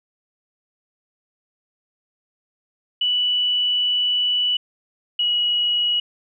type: tone pair in turn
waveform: sine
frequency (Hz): 2960 / 2913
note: F#7 / F#7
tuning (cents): 0 / -28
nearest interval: unison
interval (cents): 28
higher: first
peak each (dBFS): -17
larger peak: neither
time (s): 3.01-4.57 / 5.19-6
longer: first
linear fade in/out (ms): 5
effects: none